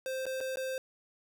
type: tone with dropouts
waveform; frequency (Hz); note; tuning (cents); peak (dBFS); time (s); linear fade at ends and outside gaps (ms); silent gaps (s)
square; 523.3; C5; 0; -34; 0.06-0.78; 1; 0.256-0.265 / 0.405-0.41 / 0.558-0.571
effects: none